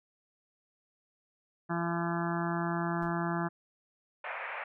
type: harmonic tone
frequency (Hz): 170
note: F3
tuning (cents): -46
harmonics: 1 / 2 / 4 / 5 / 6 / 7 / 8 / 9 / 10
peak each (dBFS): -33 / -36 / -39 / -40 / -41 / -41 / -42 / -43 / -43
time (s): 1.69-3.49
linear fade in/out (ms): 20
type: noise with exponential decay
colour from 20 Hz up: brown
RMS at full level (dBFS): -40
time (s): 3.02-3.16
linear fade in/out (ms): 5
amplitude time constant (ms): 30
type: band-pass noise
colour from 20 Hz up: white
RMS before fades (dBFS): -39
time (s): 4.24-4.64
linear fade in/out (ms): 5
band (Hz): 520 to 2400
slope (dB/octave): 48
effects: none